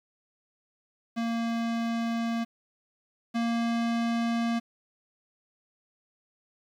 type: tone pair in turn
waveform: square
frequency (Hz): 230.9 / 232.5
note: A#3 / A#3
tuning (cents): -16 / -4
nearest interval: unison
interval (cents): 12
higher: second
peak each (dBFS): -28 / -26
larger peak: second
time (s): 1.16-2.45 / 3.34-4.6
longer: first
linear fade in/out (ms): 20
effects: low-pass 5000 Hz 12 dB/octave + 9-bit